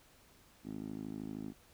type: tone with band-pass filter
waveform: 10% pulse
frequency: 52.9 Hz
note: G#1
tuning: 33 cents sharp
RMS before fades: -43 dBFS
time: 0.63-1.54 s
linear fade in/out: 50 ms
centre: 260 Hz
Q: 2.5
effects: pink hiss -64 dBFS RMS until 1.73 s